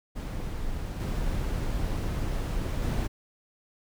brown noise with level steps, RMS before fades -33 / -29 / -27 dBFS, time 0.15-3.08 s, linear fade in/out 20 ms, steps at 1 / 2.82 s, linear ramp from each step 5 ms, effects none

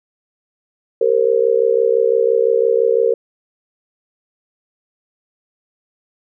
sine tone with amplitude modulation, 463.2 Hz, A#4, 11 cents flat, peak -7 dBFS, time 1.01-3.14 s, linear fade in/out 5 ms, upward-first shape sine, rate 65.9 Hz, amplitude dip 100%, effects none

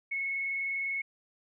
sine tone with vibrato, 2193 Hz, C#7, 19 cents flat, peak -30 dBFS, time 0.11-1.02 s, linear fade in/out 10 ms, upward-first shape square, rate 20 Hz, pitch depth 14 cents each way, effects none

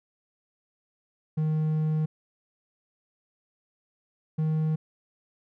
triangle tone pair in turn, 155.56 / 156.64 Hz, D#3 / D#3, 0 / +12 cents, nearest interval unison, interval 12 cents, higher second, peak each -21 dBFS, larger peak neither, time 1.37-2.06 / 4.38-4.76 s, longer first, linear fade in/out 10 ms, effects none

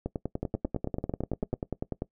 two click trains, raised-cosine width 2 ms, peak -17 / -17 dBFS, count 21 / 11, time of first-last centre 0.06-2.021 / 0.43-1.539 s, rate 10.2 / 9.02 Hz, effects noise-tail reverb RT60 0.1 s tail -20 dB re dry

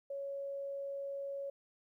sine tone, 556 Hz, C#5, 5 cents sharp, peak -38 dBFS, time 0.1-1.5 s, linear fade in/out 5 ms, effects 13-bit

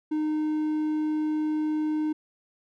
triangle tone, 307.2 Hz, D#4, 22 cents flat, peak -22 dBFS, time 0.11-2.13 s, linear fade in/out 10 ms, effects none

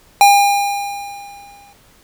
square tone with exponential decay, 807 Hz, G#5, 50 cents flat, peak -5 dBFS, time 0.21-1.73 s, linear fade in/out 1 ms, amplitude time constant 330 ms, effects pink hiss -50 dBFS RMS until 2.03 s

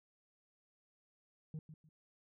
sine tone with echo, 155.56 Hz, D#3, in tune, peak -38 dBFS, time 1.54-1.59 s, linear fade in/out 2 ms, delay 150 ms, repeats 2, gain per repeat -12 dB, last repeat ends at 1.89 s, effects tanh soft clip ceiling -40 dBFS

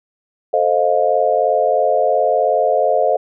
sine chord, F dominant seventh, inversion first, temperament equal with one note detuned, 440 / 523.3 / 622.3 / 705.3 Hz, A4 / C5 / Eb5 / F5, 0 / 0 / 0 / +17 cents, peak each -20 / -18 / -17 / -17 dBFS, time 0.53-3.17 s, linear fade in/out 10 ms, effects none

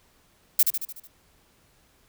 violet noise with echo, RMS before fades -17 dBFS, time 0.59-0.63 s, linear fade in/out 5 ms, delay 74 ms, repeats 6, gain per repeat -5 dB, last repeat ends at 1.074 s, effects pink hiss -62 dBFS RMS until 2.08 s

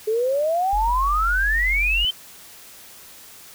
sine exponential sweep, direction up, 422.9 to 3136 Hz, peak -18 dBFS, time 0.07-2.11 s, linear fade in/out 10 ms
sine tone, 46.25 Hz, F#1, in tune, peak -23 dBFS, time 0.73-2.05 s, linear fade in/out 0 ms
effects white hiss -44 dBFS RMS until 3.54 s

